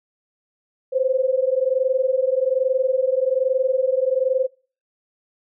sine tone pair together, 510.8 / 532 Hz, C5 / C5, -42 / +29 cents, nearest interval minor second, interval 71 cents, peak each -20 dBFS, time 0.92-4.47 s, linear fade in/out 20 ms, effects noise-tail reverb RT60 0.4 s tail -25 dB re dry

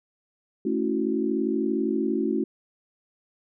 sine chord, F# minor seventh, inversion first, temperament equal, 220 / 277.2 / 329.6 / 370 Hz, A3 / C#4 / E4 / F#4, 0 / 0 / 0 / 0 cents, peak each -28 dBFS, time 0.65-2.44 s, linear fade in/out 5 ms, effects none

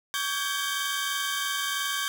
sawtooth tone cluster, 1133 / 1574 / 1655 / 3125 / 3663 Hz, C#6 / G6 / G#6 / G7 / A#7, +37 / +7 / -6 / -6 / -31 cents, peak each -29 / -29 / -32 / -31 / -33 dBFS, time 0.14-2.08 s, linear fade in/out 0 ms, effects none

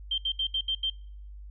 sine tone bursts at uneven times, 3153 Hz, G7, 9 cents sharp, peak -25 dBFS, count 6, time 0.11-0.18 / 0.25-0.32 / 0.39-0.47 / 0.54-0.61 / 0.68-0.75 / 0.83-0.9 s, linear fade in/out 5 ms, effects noise-tail reverb RT60 0.6 s tail -25 dB re dry + added 50 Hz sine -41 dBFS peak until 1.5 s

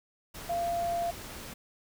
sine tone in noise, 688 Hz, F5, 26 cents flat, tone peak -28 dBFS, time 0.49-1.11 s, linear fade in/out 10 ms, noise pink, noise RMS -43 dBFS, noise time 0.34-1.54 s, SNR +12 dB, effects none

